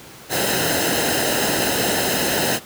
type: noise with comb filter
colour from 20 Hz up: pink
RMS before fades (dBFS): -20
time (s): 0.29-2.6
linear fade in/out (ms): 50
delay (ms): 0.87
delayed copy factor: -0.7
effects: pink hiss -41 dBFS RMS until 2.65 s + high-pass 100 Hz 12 dB/octave